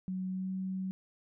sine tone with pitch glide, 186.3 to 188.57 Hz, F#3 to F#3, +12 to +33 cents, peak -33 dBFS, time 0.08-0.91 s, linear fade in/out 0 ms, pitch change +21 cents, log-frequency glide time 0.28-0.51 s, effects none

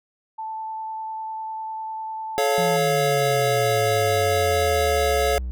sine tone with vibrato, 880 Hz, A5, in tune, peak -28 dBFS, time 0.38-2.77 s, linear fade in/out 10 ms, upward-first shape triangle, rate 10 Hz, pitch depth 10 cents each way
square chord, A augmented, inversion none, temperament equal with one note detuned, 431.7 / 554.4 / 698.5 Hz, A4 / C#5 / E#5, -33 / 0 / 0 cents, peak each -24 dBFS, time 2.38-5.38 s, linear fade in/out 0 ms
triangle exponential sweep, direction down, 173.9 to 60.7 Hz, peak -24 dBFS, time 2.58-5.51 s, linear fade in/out 0 ms
effects none

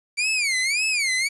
sawtooth tone with vibrato, 2294 Hz, D7, 41 cents flat, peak -17 dBFS, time 0.17-1.29 s, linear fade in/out 20 ms, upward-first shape sine, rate 1.8 Hz, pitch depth 220 cents each way, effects resampled to 24000 Hz + 8-bit

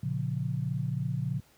sine chord, Bb minor, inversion none, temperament just, 116.54 / 139.85 / 174.81 Hz, Bb2 / Db3 / F3, 0 / +16 / +2 cents, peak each -33 / -31 / -35 dBFS, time 0.03-1.4 s, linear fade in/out 5 ms, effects pink hiss -62 dBFS RMS until 1.57 s + high-pass 60 Hz 12 dB/octave

